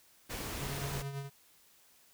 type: noise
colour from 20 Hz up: pink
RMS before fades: -40 dBFS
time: 0.29-1.03 s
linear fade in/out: 20 ms
type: tone with tremolo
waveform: square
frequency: 139 Hz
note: C#3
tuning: 5 cents sharp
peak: -36 dBFS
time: 0.59-1.3 s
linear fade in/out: 50 ms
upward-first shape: triangle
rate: 8.9 Hz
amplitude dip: 60%
effects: white hiss -64 dBFS RMS until 2.13 s